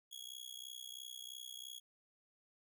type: tone with amplitude modulation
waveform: sawtooth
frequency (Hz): 3322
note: G#7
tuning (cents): 0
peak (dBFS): -40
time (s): 0.11-1.8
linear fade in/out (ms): 20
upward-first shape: sine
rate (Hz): 63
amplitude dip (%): 100
effects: none